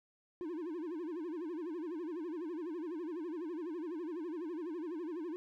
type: tone with vibrato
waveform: triangle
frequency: 330.6 Hz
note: E4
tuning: 5 cents sharp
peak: -36 dBFS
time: 0.41-5.36 s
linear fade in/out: 0 ms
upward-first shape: sine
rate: 12 Hz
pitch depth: 170 cents each way
effects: none